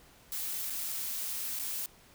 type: noise with dropouts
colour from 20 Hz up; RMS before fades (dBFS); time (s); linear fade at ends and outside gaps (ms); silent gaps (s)
blue; -36; 0.32-1.86; 1; 0.699-0.703 / 1.591-1.596
effects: pink hiss -59 dBFS RMS until 2.14 s